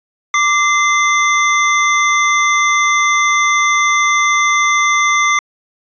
square tone pair together, 1174.7 / 2068 Hz, D6 / C7, 0 / -21 cents, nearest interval minor seventh, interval 979 cents, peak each -14 dBFS, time 0.34-5.39 s, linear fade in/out 2 ms, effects resampled to 16000 Hz

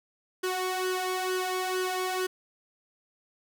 sawtooth tone with flanger, 370 Hz, F#4, in tune, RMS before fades -30 dBFS, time 0.43-2.27 s, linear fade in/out 10 ms, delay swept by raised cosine 0.63 to 1.83 ms, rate 2.2 Hz, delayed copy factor +0.7, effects none

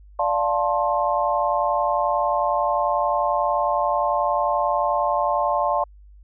sine chord, D minor seventh, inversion none, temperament equal with one note detuned, 587.3 / 698.5 / 880 / 1059.3 Hz, D5 / F5 / A5 / C6, 0 / 0 / 0 / +21 cents, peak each -24 dBFS, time 0.19-5.84 s, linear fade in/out 5 ms, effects added 50 Hz sine -44 dBFS peak until 6.23 s

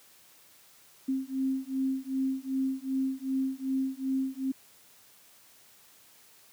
sine beating tone pair, 264.3 / 266.9 Hz, C4 / C4, +18 / +35 cents, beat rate 2.6 Hz, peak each -31 / -31 dBFS, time 1.08-4.52 s, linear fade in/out 10 ms, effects white hiss -58 dBFS RMS until 6.52 s + high-pass 80 Hz 12 dB/octave

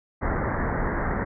pink low-pass noise, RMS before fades -26 dBFS, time 0.21-1.25 s, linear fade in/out 20 ms, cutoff 2000 Hz, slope 96 dB/octave, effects none

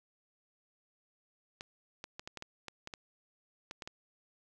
clicks, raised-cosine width 0.2 ms, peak -25 dBFS, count 12, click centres 1.609 / 2.041 / 2.195 / 2.275 / 2.373 / 2.424 / 2.683 / 2.874 / 2.938 / 3.711 / 3.822 / 3.875 s, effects none

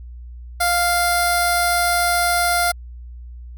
10% pulse tone with notch filter, 698.5 Hz, F5, in tune, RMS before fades -18 dBFS, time 0.6-2.72 s, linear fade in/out 10 ms, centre 2900 Hz, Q 0.75, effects added 60 Hz sine -33 dBFS peak until 3.57 s

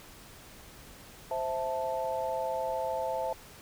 sine chord, A minor, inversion first, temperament equal, 523.3 / 659.3 / 880 Hz, C5 / E5 / A5, 0 / 0 / 0 cents, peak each -34 dBFS, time 1.31-3.33 s, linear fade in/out 2 ms, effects pink hiss -51 dBFS RMS until 3.61 s

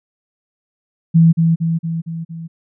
sine tone with echo, 164.81 Hz, E3, in tune, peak -6 dBFS, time 1.14-1.33 s, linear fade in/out 20 ms, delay 230 ms, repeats 5, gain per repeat -4 dB, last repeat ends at 2.48 s, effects none

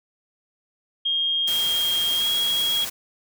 sine tone with pitch glide, 3233 to 3297 Hz, G#7 to G#7, -47 to -13 cents, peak -20 dBFS, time 1.05-2.85 s, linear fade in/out 10 ms, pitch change +34 cents, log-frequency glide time 2.16-2.28 s
white noise, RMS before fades -31 dBFS, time 1.47-2.9 s, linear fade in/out 10 ms
effects none

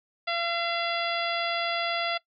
harmonic tone, 682 Hz, F5, 41 cents flat, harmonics 1 / 2 / 3 / 4 / 5 / 6 / 7, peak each -31 / -32 / -32 / -35 / -35 / -41 / -38 dBFS, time 0.27-2.18 s, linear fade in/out 10 ms, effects noise-tail reverb RT60 0.1 s tail -21 dB re dry

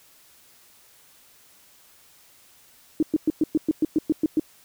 sine tone bursts, 311.1 Hz, D#4, in tune, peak -16 dBFS, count 11, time 3-4.397 s, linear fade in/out 2 ms, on 27 ms, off 110 ms, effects white hiss -55 dBFS RMS until 4.64 s

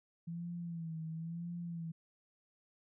sine tone with vibrato, 166.4 Hz, E3, 17 cents sharp, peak -39 dBFS, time 0.27-1.92 s, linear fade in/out 10 ms, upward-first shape sine, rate 0.98 Hz, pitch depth 67 cents each way, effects none

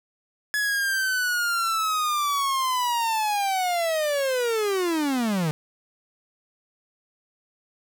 45% pulse linear sweep, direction down, 1701 to 146.83 Hz, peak -22 dBFS, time 0.54-5.51 s, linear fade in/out 0 ms, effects none

